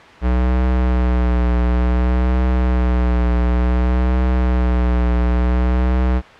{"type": "tone with vibrato", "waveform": "square", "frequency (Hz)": 61.6, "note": "B1", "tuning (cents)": -4, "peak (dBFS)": -14, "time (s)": [0.21, 6.22], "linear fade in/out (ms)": 50, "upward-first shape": "triangle", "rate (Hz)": 0.56, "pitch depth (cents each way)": 39, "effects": ["white hiss -39 dBFS RMS until 6.39 s", "low-pass 2000 Hz 12 dB/octave"]}